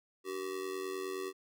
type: tone with amplitude modulation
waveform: square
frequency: 381 Hz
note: G4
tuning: 49 cents flat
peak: -34 dBFS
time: 0.24-1.33 s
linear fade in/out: 50 ms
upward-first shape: sine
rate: 89.7 Hz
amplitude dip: 75%
effects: none